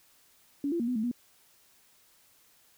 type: tone with pitch steps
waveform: sine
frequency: 283.3 / 340.5 / 234.8 / 250.3 / 217.9 / 242.3 Hz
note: C#4 / F4 / A#3 / B3 / A3 / B3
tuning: +38 / -44 / +13 / +23 / -17 / -33 cents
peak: -27 dBFS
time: 0.64-1.114 s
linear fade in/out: 2 ms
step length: 79 ms
effects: white hiss -63 dBFS RMS until 2.77 s